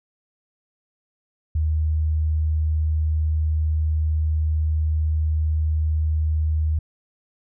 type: tone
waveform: sine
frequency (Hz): 77.78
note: D#2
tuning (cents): 0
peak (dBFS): -18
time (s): 1.55-6.79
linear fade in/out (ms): 5
effects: none